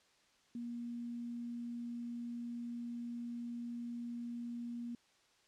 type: tone with quantisation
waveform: sine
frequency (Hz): 237.6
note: A#3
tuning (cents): +33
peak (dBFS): -40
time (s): 0.55-4.95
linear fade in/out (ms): 2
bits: 11
effects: white hiss -70 dBFS RMS until 5.47 s + low-pass 6000 Hz 12 dB/octave